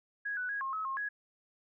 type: tone with pitch steps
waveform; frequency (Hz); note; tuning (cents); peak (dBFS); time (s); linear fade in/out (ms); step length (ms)
sine; 1658 / 1488 / 1652 / 1073 / 1285 / 1073 / 1669; G#6 / F#6 / G#6 / C6 / E6 / C6 / G#6; -3 / +9 / -10 / +43 / -45 / +43 / +8; -33; 0.25-1.09; 10; 120
effects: none